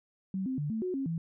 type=tone with pitch steps; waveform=sine; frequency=190.7 / 260.9 / 147.3 / 221.6 / 366.4 / 270.7 / 165 Hz; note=G3 / C4 / D3 / A3 / F#4 / C#4 / E3; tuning=-47 / -5 / +6 / +13 / -17 / -41 / +2 cents; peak=-30 dBFS; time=0.34-1.18 s; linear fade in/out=2 ms; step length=120 ms; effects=none